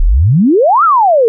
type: exponential two-way sweep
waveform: sine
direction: up then down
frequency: 30.87 to 1396.9 to 436.3 Hz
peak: -5 dBFS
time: 0-1.28 s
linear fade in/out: 0 ms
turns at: 0.84 s
effects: none